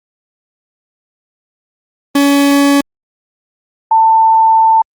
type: tone pair in turn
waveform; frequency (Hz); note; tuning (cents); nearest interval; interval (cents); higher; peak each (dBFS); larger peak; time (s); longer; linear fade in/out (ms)
40% pulse / sine; 282 / 891.7; C#4 / A5; +30 / +23; octave + minor sixth; 1993; second; -6 / -5; second; 2.15-2.81 / 3.91-4.82; second; 5
effects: Opus 24 kbps